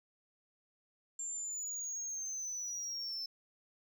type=linear sweep; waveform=sine; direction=down; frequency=7360 to 5274 Hz; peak=-35 dBFS; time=1.19-3.26 s; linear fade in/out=5 ms; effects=tanh soft clip ceiling -37 dBFS